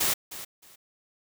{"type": "noise with echo", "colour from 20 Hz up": "white", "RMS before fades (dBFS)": -25, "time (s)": [0, 0.14], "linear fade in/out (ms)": 10, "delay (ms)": 310, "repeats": 2, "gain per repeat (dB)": -14, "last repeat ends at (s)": 0.76, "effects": []}